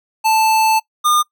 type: tone pair in turn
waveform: square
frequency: 880 / 1212.2 Hz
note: A5 / D#6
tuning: 0 / -46 cents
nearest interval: tritone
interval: 554 cents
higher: second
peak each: -12 dBFS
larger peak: neither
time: 0.24-0.8 / 1.04-1.23 s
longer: first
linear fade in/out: 20 ms
effects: noise-tail reverb RT60 0.1 s tail -22 dB re dry